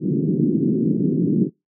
pink band-pass noise, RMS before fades -19 dBFS, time 0-1.5 s, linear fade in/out 50 ms, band 150 to 370 Hz, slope 48 dB/octave, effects noise-tail reverb RT60 0.2 s tail -24 dB re dry

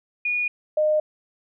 sine tone pair in turn, 2449 / 612.2 Hz, D#7 / D#5, -28 / -28 cents, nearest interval 2 octaves, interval 2400 cents, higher first, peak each -21 / -17 dBFS, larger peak second, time 0.25-0.48 / 0.77-1 s, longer neither, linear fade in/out 5 ms, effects none

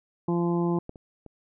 harmonic tone, 172.1 Hz, F3, 25 cents flat, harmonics 1 / 2 / 3 / 4 / 5 / 6, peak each -25 / -26 / -40 / -39 / -36 / -38 dBFS, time 0.28-0.79 s, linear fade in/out 5 ms
clicks, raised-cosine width 2 ms, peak -23 / -32 / -30 dBFS, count 3, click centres 0.894 / 0.958 / 1.263 s
effects none

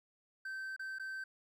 triangle tone with dropouts, 1550 Hz, G6, 20 cents flat, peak -38 dBFS, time 0.45-1.24 s, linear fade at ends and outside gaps 5 ms, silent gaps 0.764-0.794 / 0.986-0.996 s, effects none

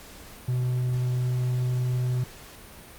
triangle tone, 125.3 Hz, B2, 25 cents sharp, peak -21 dBFS, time 0.48-2.24 s, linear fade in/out 5 ms, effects pink hiss -46 dBFS RMS until 2.98 s + Opus 48 kbps

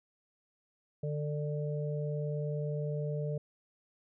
harmonic tone, 148.4 Hz, D3, 18 cents sharp, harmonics 1 / 3 / 4, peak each -33 / -39 / -41 dBFS, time 1.03-3.38 s, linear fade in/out 5 ms, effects none

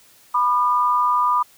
sine tone pair together, 987.8 / 1209 Hz, B5 / D6, 0 / +50 cents, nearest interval minor third, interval 350 cents, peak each -18 dBFS, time 0.34-1.43 s, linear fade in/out 10 ms, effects white hiss -52 dBFS RMS until 1.57 s

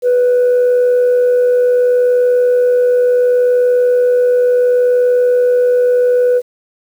sine tone with amplitude modulation, 493.9 Hz, B4, in tune, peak -5 dBFS, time 0.02-6.42 s, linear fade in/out 50 ms, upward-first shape sine, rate 80.7 Hz, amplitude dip 30%, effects tanh soft clip ceiling -6 dBFS + 7-bit

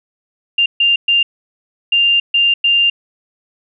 sine tone bursts at uneven times, 2794 Hz, F7, in tune, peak -9 dBFS, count 6, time 0.58-0.66 / 0.8-0.96 / 1.08-1.23 / 1.92-2.2 / 2.34-2.54 / 2.64-2.9 s, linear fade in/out 5 ms, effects none

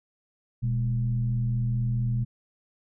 sine tone with frequency modulation, 120.7 Hz, B2, 39 cents flat, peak -23 dBFS, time 0.62-2.25 s, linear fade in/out 20 ms, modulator 84.4 Hz, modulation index 0.5, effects none

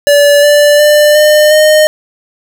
square tone with pitch steps, 577 / 586.1 / 595.3 / 604.6 / 614.1 Hz, D5 / D5 / D5 / D#5 / D#5, -31 / -4 / +23 / -50 / -23 cents, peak -4 dBFS, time 0.07-1.87 s, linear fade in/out 0 ms, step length 360 ms, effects 7-bit

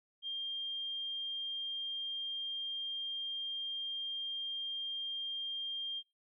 sine tone, 3200 Hz, G7, 35 cents sharp, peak -36 dBFS, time 0.22-6.03 s, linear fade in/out 50 ms, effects noise-tail reverb RT60 0.3 s tail -24 dB re dry

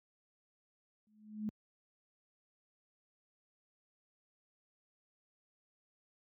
sine tone with exponential growth, 213.2 Hz, G#3, 46 cents sharp, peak -32 dBFS, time 1.07-1.49 s, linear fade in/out 0 ms, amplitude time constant 91 ms, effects high-pass 80 Hz 12 dB/octave

